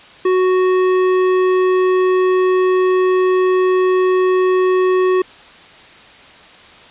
sine tone with tanh clipping, 370 Hz, F#4, in tune, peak -13 dBFS, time 0.25-5.22 s, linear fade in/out 5 ms, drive 14 dB, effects white hiss -41 dBFS RMS until 6.9 s + resampled to 8000 Hz

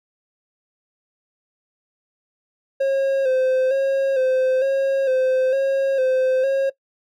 triangle tone with vibrato, 530 Hz, C5, 22 cents sharp, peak -14 dBFS, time 2.8-6.7 s, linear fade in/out 10 ms, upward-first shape square, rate 1.1 Hz, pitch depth 40 cents each way, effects noise-tail reverb RT60 0.1 s tail -20 dB re dry

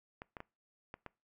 clicks, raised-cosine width 0.5 ms, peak -29 dBFS, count 5, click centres 0.219 / 0.368 / 0.404 / 0.941 / 1.063 s, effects noise-tail reverb RT60 0.3 s tail -24 dB re dry

